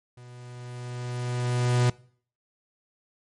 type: tone with level ramp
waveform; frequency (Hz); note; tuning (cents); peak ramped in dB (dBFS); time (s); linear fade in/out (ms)
45% pulse; 123; B2; -7; -45 to -18; 0.17-1.9; 5
effects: noise-tail reverb RT60 0.5 s tail -22 dB re dry + MP3 48 kbps